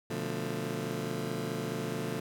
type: chord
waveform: 20% pulse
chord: B half-diminished seventh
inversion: none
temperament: just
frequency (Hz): 123.47 / 148.16 / 177.8 / 222.2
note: B2 / D3 / F3 / A3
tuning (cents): 0 / +16 / +31 / +17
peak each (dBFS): -34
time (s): 0.1-2.2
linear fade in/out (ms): 5
effects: none